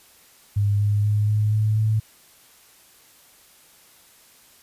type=tone with pitch steps; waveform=sine; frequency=102 / 103.36 / 104.75 / 106.15 / 107.57 / 109.01 Hz; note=G#2 / G#2 / G#2 / G#2 / A2 / A2; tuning=-31 / -8 / +15 / +38 / -39 / -16 cents; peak=-17 dBFS; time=0.56-2 s; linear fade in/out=10 ms; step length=240 ms; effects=white hiss -53 dBFS RMS until 4.62 s + resampled to 32000 Hz